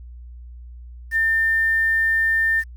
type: tone with quantisation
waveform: sine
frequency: 1800 Hz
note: A6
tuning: 39 cents sharp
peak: -16 dBFS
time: 1.11-2.64 s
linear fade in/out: 50 ms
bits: 7
effects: added 60 Hz sine -36 dBFS peak until 2.76 s